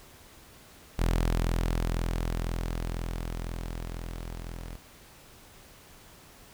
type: tone with level ramp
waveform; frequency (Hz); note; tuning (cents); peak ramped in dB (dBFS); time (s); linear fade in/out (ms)
sawtooth; 42; E1; +33; -19 to -34; 0.98-4.77; 20
effects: pink hiss -53 dBFS RMS until 6.53 s